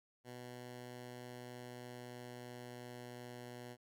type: tone with pitch glide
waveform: 10% pulse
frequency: 123.47 to 122.48 Hz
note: B2 to B2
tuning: 0 to -14 cents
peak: -40 dBFS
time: 0.24-3.77 s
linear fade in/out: 50 ms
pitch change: -14 cents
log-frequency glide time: 1.18-3.5 s
effects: none